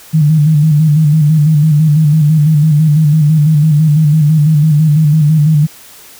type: tone with vibrato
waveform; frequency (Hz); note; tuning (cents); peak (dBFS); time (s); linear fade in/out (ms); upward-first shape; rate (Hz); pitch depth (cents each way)
sine; 152.6; D#3; -33; -5; 0.13-5.67; 20; square; 6; 59
effects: white hiss -37 dBFS RMS until 6.19 s